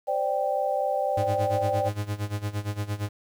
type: chord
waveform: sine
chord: C suspended second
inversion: none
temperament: equal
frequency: 523.3 / 587.3 / 784 Hz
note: C5 / D5 / G5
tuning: 0 / 0 / 0 cents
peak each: -29 / -27 / -27 dBFS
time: 0.07-1.9 s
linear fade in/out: 20 ms
type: tone with tremolo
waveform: 45% pulse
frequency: 103.4 Hz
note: G#2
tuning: 7 cents flat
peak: -25 dBFS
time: 1.17-3.09 s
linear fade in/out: 5 ms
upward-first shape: sine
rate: 8.7 Hz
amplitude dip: 85%
effects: 9-bit